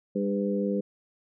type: harmonic tone with a mistuned harmonic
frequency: 100.3 Hz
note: G2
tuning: 40 cents sharp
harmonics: 2 / 3 / 4 / 5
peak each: -27 / -34 / -32 / -31 dBFS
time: 0.15-0.81 s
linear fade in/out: 10 ms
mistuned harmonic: 4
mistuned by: +16 cents
effects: none